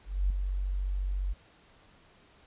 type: tone with ADSR envelope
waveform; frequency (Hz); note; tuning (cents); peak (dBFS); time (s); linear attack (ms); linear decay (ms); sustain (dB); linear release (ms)
sine; 47.2; F#1; +35; -22; 0.05-1.34; 250; 3; -6; 20
effects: pink hiss -60 dBFS RMS until 2.46 s + resampled to 8000 Hz

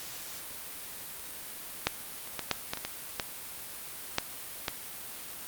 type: clicks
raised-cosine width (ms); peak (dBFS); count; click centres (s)
0.2; -6 / -27 / -15 / -8 / -13 / -19 / -15 / -11 / -7 / -11; 10; 1.87 / 2.274 / 2.393 / 2.513 / 2.735 / 2.773 / 2.85 / 3.198 / 4.184 / 4.682
effects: white hiss -42 dBFS RMS until 5.47 s + Opus 48 kbps

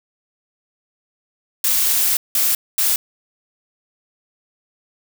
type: noise bursts at uneven times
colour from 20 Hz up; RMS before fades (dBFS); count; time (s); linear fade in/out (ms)
blue; -17; 3; 1.64-2.17 / 2.35-2.55 / 2.78-2.96; 2
effects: none

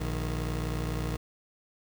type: tone pair together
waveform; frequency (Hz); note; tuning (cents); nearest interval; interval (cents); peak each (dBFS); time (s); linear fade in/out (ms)
20% pulse; 59.73 / 155.2; A#1 / D#3; +43 / -4; octave + perfect fourth; 1653; -26 / -31; 0-1.17; 10
effects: 9-bit

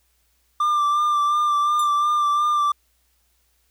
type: tone with vibrato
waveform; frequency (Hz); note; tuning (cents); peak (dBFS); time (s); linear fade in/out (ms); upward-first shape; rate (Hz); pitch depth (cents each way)
triangle; 1186; D6; +17; -15; 0.6-2.72; 5; sine; 2.8; 27
type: tone with exponential decay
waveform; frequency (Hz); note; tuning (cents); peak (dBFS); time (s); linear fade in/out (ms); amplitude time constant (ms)
sawtooth; 3603; A7; +40; -21; 1.79-1.95; 5; 33
effects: added 60 Hz sine -66 dBFS peak until 3.7 s + white hiss -66 dBFS RMS until 3.7 s

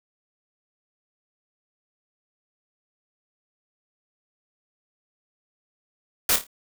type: noise with echo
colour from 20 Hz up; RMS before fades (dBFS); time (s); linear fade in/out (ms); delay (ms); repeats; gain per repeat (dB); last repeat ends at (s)
white; -20; 6.29-6.36; 2; 27; 4; -8; 6.468
effects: none

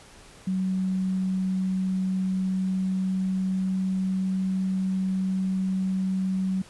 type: tone with pitch glide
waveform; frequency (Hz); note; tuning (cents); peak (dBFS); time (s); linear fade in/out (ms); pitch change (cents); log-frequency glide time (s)
sine; 187.7 to 188.79; F#3 to F#3; +25 to +35; -23; 0.47-6.62; 5; +10; 2.04-4.44
effects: pink hiss -50 dBFS RMS until 6.69 s + resampled to 24000 Hz

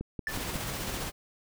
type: click train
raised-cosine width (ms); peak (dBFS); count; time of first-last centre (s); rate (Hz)
3; -22; 4; 0.01-0.557; 5.48
type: noise with tremolo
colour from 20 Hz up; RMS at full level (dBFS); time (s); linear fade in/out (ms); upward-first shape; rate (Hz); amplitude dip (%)
pink; -34; 0.27-1.12; 50; square; 15; 25
type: tone with exponential decay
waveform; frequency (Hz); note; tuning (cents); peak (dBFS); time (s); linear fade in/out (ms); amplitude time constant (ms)
triangle; 1760; A6; 0; -24; 0.27-0.38; 1; 22
effects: none

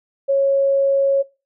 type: tone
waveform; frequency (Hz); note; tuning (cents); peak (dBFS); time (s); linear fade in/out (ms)
sine; 550; C#5; -14; -13; 0.28-1.23; 20
effects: noise-tail reverb RT60 0.3 s tail -22 dB re dry

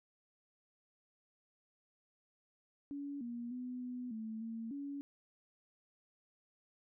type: tone with pitch steps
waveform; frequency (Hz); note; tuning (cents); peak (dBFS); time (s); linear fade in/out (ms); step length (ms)
sine; 283.5 / 237.7 / 250 / 248.4 / 220.6 / 226.7 / 282.1; C#4 / A#3 / B3 / B3 / A3 / A#3 / C#4; +39 / +34 / +21 / +10 / +5 / -48 / +30; -40; 2.91-5.01; 0; 300
effects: none

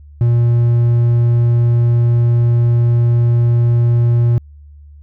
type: tone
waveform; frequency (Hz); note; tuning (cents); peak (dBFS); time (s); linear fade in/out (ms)
triangle; 118.7; A#2; +32; -7; 0.21-4.38; 0
effects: added 73 Hz sine -36 dBFS peak until 5.02 s

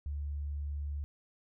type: tone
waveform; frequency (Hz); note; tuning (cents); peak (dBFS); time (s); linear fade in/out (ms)
sine; 72.4; D2; -24; -34; 0.06-1.04; 0
effects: none

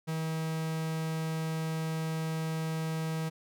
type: tone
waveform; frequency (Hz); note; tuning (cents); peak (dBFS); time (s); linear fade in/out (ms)
45% pulse; 160; D#3; +49; -31; 0.07-3.3; 20
effects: none

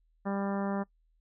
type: harmonic tone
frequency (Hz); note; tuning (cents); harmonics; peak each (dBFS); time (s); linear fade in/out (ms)
198.2; G3; +19; 1 / 2 / 3 / 4 / 5 / 6 / 7 / 8 / 9; -31 / -39 / -38 / -40 / -43 / -44 / -47 / -51 / -50; 0.25-0.84; 20
effects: noise-tail reverb RT60 0.1 s tail -23 dB re dry + added 40 Hz sine -66 dBFS peak until 1.2 s

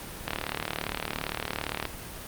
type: click train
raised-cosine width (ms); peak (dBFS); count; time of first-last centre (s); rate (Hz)
0.3; -12; 60; 0.28-1.853; 37.5
effects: pink hiss -40 dBFS RMS until 2.27 s + Opus 32 kbps

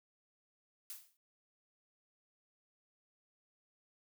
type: noise with exponential decay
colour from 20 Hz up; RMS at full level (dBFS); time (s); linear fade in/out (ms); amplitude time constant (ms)
blue; -43; 0.9-1.17; 1; 58
effects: none

